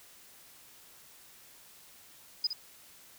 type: tone with echo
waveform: sine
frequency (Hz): 4978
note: D#8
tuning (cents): 0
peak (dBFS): -25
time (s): 2.44-2.47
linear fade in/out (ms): 5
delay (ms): 62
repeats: 1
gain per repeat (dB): -8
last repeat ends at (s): 2.532
effects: white hiss -56 dBFS RMS until 3.18 s